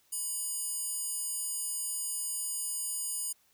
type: tone with high-pass filter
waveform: square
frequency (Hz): 982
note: B5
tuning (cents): -10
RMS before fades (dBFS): -35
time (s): 0.12-3.33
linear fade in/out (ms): 10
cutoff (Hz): 8800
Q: 2.8
effects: white hiss -68 dBFS RMS until 3.53 s